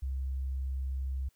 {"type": "tone", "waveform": "sine", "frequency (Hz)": 66.3, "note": "C2", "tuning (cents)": 23, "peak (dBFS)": -31, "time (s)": [0.02, 1.29], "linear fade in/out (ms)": 10, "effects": ["white hiss -72 dBFS RMS until 1.35 s"]}